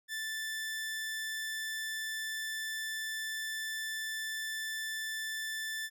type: tone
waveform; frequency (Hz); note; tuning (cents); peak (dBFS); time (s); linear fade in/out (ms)
sawtooth; 1761; A6; +1; -32; 0.08-5.9; 50
effects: none